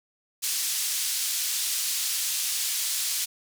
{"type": "band-pass noise", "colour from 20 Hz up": "pink", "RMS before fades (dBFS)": -28, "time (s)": [0.42, 3.26], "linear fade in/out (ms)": 20, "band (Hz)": [4500, 14000], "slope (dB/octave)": 12, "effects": []}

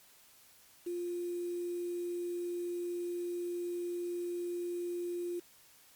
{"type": "tone with quantisation", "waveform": "sine", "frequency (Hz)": 350, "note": "F4", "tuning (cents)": 4, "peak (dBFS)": -34, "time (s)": [0.86, 5.4], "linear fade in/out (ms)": 10, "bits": 9, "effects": ["white hiss -61 dBFS RMS until 5.95 s", "MP3 96 kbps"]}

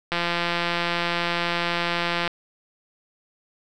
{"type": "click train", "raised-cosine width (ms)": 0.3, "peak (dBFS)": -8, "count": 372, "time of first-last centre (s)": [0.12, 2.277], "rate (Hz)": 172, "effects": []}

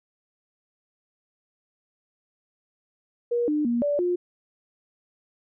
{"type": "tone with pitch steps", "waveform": "sine", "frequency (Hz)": [477.1, 300.2, 237.3, 580, 355.1], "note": ["A#4", "D4", "A#3", "D5", "F4"], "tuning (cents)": [40, 38, 31, -22, 29], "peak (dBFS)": -21, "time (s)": [3.31, 4.16], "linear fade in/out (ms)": 10, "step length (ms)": 170, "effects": []}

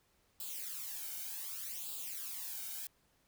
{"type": "noise with flanger", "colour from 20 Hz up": "blue", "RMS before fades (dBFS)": -43, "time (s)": [0.4, 2.87], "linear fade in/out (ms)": 2, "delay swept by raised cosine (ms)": [0.25, 1.35], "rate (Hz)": 0.66, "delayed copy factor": 0.8, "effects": ["pink hiss -73 dBFS RMS until 3.27 s"]}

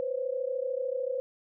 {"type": "tone cluster", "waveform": "sine", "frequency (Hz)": [497.5, 531, 558], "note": ["B4", "C5", "C#5"], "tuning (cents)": [13, 25, 11], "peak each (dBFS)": [-32, -32, -40], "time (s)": [0, 1.2], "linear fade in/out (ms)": 0, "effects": []}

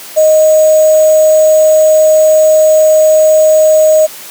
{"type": "tone with sample-and-hold", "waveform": "sine", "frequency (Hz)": 622.3, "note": "D#5", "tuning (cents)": 0, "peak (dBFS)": -3, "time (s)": [0.16, 4.07], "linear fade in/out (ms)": 20, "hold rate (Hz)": 7350, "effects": ["white hiss -29 dBFS RMS until 4.3 s", "high-pass 200 Hz 12 dB/octave"]}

